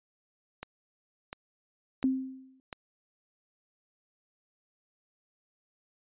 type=click train; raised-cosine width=0.3 ms; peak=-22 dBFS; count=4; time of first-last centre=0.63-2.728 s; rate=1.43 Hz
type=tone with exponential decay; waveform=sine; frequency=262.5 Hz; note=C4; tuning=6 cents sharp; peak=-21 dBFS; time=2.04-2.6 s; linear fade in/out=1 ms; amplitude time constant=120 ms
effects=resampled to 8000 Hz